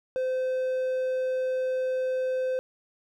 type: tone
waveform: triangle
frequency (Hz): 515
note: C5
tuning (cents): -28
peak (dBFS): -23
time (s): 0.16-2.59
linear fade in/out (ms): 0
effects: none